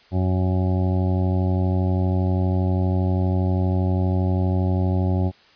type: harmonic tone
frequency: 92.5 Hz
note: F#2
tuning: in tune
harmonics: 1 / 2 / 3 / 4 / 6 / 7 / 8 / 9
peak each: -19 / -25 / -29 / -31 / -35 / -36 / -37 / -38 dBFS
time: 0.11-5.32 s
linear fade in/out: 50 ms
effects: white hiss -53 dBFS RMS until 5.55 s + resampled to 11025 Hz